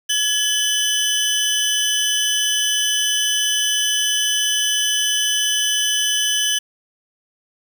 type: tone pair together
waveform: 25% pulse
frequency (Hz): 1700 / 3019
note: G#6 / F#7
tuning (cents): +40 / +34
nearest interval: minor seventh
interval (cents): 994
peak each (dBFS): -21 / -14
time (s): 0.09-6.59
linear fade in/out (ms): 10
effects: 7-bit